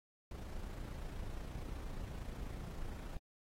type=noise with amplitude modulation; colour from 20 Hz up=brown; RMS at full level=-42 dBFS; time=0.31-3.17 s; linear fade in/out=2 ms; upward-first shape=sine; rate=28.4 Hz; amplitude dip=45%; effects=AAC 48 kbps